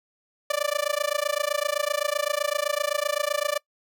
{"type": "tone with amplitude modulation", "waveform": "sawtooth", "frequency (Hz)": 587.3, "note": "D5", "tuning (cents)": 0, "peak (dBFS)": -16, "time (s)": [0.5, 3.58], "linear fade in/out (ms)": 5, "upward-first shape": "sine", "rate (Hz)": 27.8, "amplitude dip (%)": 100, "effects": ["noise-tail reverb RT60 0.1 s tail -24 dB re dry"]}